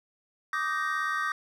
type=chord; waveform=triangle; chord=Eb major seventh; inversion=third; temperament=just; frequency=1166.7 / 1244.5 / 1555.6 / 1866.8 Hz; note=D6 / Eb6 / G6 / Bb6; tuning=-12 / 0 / -14 / +2 cents; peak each=-31 dBFS; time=0.53-1.32 s; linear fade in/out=2 ms; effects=none